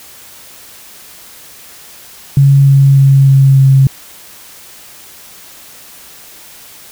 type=tone with pitch steps; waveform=sine; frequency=138.59 / 137.63 / 136.68 / 135.74 / 134.8 Hz; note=C#3 / C#3 / C#3 / C#3 / C#3; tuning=0 / -12 / -24 / -36 / -48 cents; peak=-3 dBFS; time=2.37-3.87 s; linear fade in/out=2 ms; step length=300 ms; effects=white hiss -36 dBFS RMS until 6.91 s